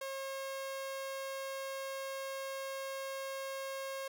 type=tone; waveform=sawtooth; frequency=540 Hz; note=C#5; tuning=45 cents flat; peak=-35 dBFS; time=0.01-4.08 s; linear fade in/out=5 ms; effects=none